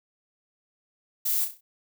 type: noise with echo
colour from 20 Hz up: violet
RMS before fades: -26 dBFS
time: 1.25-1.45 s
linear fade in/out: 10 ms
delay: 32 ms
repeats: 5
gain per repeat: -7 dB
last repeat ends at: 1.61 s
effects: none